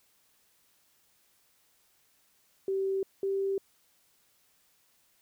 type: tone pair in turn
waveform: sine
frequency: 386.7 / 390.7 Hz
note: G4 / G4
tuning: -24 / -6 cents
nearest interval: unison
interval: 18 cents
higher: second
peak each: -27 dBFS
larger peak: neither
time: 2.68-3.03 / 3.23-3.58 s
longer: neither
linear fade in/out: 2 ms
effects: white hiss -68 dBFS RMS until 5.21 s